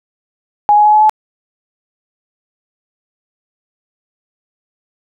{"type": "tone with pitch steps", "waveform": "sine", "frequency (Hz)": [830.6, 837.8, 845.1, 852.5, 859.9], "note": ["G#5", "G#5", "G#5", "G#5", "A5"], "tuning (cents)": [0, 15, 30, 45, -40], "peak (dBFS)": -5, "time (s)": [0.69, 1.095], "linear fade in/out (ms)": 0, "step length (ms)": 81, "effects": []}